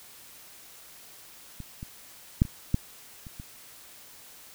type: clicks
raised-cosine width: 5 ms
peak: -26 / -25 / -7 / -26 / -10 / -30 / -27 dBFS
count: 7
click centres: 1.603 / 1.829 / 2.419 / 2.452 / 2.744 / 3.268 / 3.399 s
effects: white hiss -50 dBFS RMS until 4.54 s